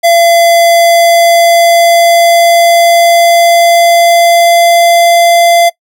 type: tone with pitch glide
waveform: square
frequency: 680 to 685.5 Hz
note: F5 to F5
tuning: -46 to -32 cents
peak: -4 dBFS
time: 0.03-5.7 s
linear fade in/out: 20 ms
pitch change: +14 cents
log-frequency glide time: 0.65-5.16 s
effects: noise-tail reverb RT60 0.1 s tail -21 dB re dry